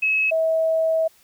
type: tone pair in turn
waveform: sine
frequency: 2575 / 645.8 Hz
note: E7 / E5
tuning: -41 / -36 cents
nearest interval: 2 octaves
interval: 2395 cents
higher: first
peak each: -17 dBFS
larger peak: neither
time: 0.02-0.31 / 0.31-1.08 s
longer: second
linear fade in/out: 10 ms
effects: white hiss -56 dBFS RMS until 1.23 s